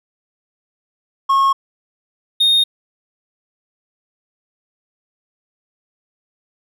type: tone pair in turn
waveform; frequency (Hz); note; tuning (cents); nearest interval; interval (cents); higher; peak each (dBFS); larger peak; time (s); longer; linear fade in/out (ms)
triangle; 1089 / 3695; C#6 / A#7; -31 / -16; octave + major sixth; 2115; second; -9; neither; 1.29-1.53 / 2.4-2.64; neither; 10
effects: none